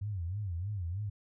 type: tone with vibrato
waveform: sine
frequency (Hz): 94.1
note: F#2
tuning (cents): +30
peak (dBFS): -33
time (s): 0.01-1.1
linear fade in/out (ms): 10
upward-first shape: sine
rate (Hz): 3.2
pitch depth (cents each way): 210
effects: none